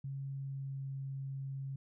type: tone with pitch glide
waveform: sine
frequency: 137 to 135.9 Hz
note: C#3 to C#3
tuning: -20 to -34 cents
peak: -38 dBFS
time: 0.04-1.76 s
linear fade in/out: 5 ms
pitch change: -14 cents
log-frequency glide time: 0.26-0.89 s
effects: none